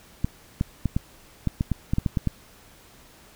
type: clicks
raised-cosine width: 5 ms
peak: -10 dBFS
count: 12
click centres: 0.245 / 0.611 / 0.857 / 0.965 / 1.473 / 1.609 / 1.717 / 1.935 / 1.984 / 2.062 / 2.172 / 2.273 s
effects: pink hiss -52 dBFS RMS until 3.35 s